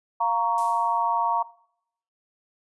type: chord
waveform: sine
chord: Bb minor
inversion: second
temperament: just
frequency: 699.2 / 932.3 / 1118.8 Hz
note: F5 / Bb5 / Db6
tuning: +2 / 0 / +16 cents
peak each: -28 / -22 / -27 dBFS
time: 0.2-1.43 s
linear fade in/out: 10 ms
type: noise with exponential decay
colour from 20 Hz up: violet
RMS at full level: -34 dBFS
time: 0.58-1.18 s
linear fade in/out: 1 ms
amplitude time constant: 130 ms
effects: noise-tail reverb RT60 0.7 s tail -20 dB re dry + resampled to 24000 Hz